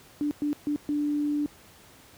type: tone bursts at uneven times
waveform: sine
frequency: 293.9 Hz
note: D4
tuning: 1 cent sharp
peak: -24 dBFS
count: 4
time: 0.21-0.31 / 0.42-0.53 / 0.67-0.76 / 0.89-1.46 s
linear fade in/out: 0 ms
effects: pink hiss -53 dBFS RMS until 2.17 s + high-pass 60 Hz 12 dB/octave